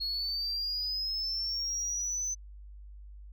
sine linear sweep, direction up, 4302 to 6120 Hz, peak -29 dBFS, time 0-2.35 s, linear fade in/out 20 ms, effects tanh soft clip ceiling -28 dBFS + added 50 Hz sine -45 dBFS peak until 3.32 s

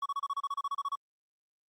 triangle tone bursts, 1120 Hz, C#6, 18 cents sharp, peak -28 dBFS, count 14, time 0.02-0.955 s, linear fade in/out 5 ms, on 38 ms, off 31 ms, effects Opus 32 kbps

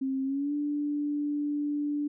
sine tone with pitch glide, 266.8 to 292.6 Hz, C4 to D4, +34 to -6 cents, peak -27 dBFS, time 0.01-2.08 s, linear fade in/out 10 ms, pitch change +160 cents, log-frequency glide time 0.24-0.53 s, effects none

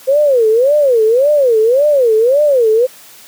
sine tone with vibrato, 510 Hz, C5, 44 cents flat, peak -7 dBFS, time 0.07-2.87 s, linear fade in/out 20 ms, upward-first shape sine, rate 1.8 Hz, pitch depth 280 cents each way, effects white hiss -39 dBFS RMS until 3.27 s + high-pass 150 Hz 12 dB/octave

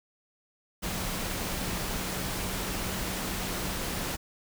sine tone in noise, 185 Hz, F#3, in tune, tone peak -41 dBFS, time 0.82-4.17 s, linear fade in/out 20 ms, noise pink, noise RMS -33 dBFS, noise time 0.82-4.17 s, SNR -11 dB, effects none

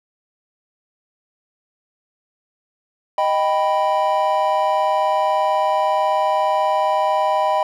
triangle chord, Eb augmented, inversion none, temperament equal, 622.3 / 784 / 987.8 Hz, Eb5 / G5 / B5, 0 / 0 / 0 cents, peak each -18 dBFS, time 3.18-7.63 s, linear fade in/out 2 ms, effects none

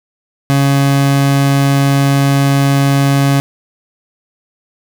30% pulse tone, 139 Hz, C#3, 5 cents sharp, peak -6 dBFS, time 0.5-3.4 s, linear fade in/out 0 ms, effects none

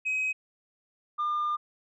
sine tone pair in turn, 2533 / 1203.7 Hz, D#7 / D6, +30 / +42 cents, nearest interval octave + minor second, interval 1288 cents, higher first, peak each -24 dBFS, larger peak neither, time 0.05-0.33 / 1.18-1.57 s, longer second, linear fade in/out 20 ms, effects tanh soft clip ceiling -24 dBFS

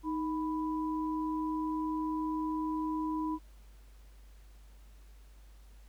sine tone pair together, 312 / 990 Hz, D#4 / B5, +5 / +4 cents, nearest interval octave + minor sixth, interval 1999 cents, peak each -32 / -37 dBFS, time 0.03-3.39 s, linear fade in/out 50 ms, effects added 50 Hz sine -52 dBFS peak until 5.88 s + pink hiss -66 dBFS RMS until 5.88 s

